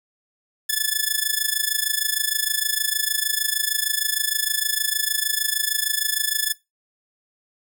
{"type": "tone with amplitude modulation", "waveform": "5% pulse", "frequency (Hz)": 1731, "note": "A6", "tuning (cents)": -29, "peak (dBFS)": -6, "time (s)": [0.69, 6.53], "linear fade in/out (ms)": 10, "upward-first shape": "sine", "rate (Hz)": 26.5, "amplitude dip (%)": 85, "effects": ["noise-tail reverb RT60 0.2 s tail -19 dB re dry"]}